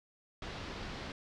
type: low-pass noise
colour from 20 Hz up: pink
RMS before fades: -43 dBFS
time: 0.42-1.12 s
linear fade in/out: 2 ms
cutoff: 4900 Hz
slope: 24 dB/octave
effects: none